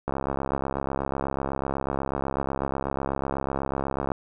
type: click train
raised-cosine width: 1 ms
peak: -13 dBFS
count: 276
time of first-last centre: 0.08-4.118 s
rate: 68.1 Hz
effects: none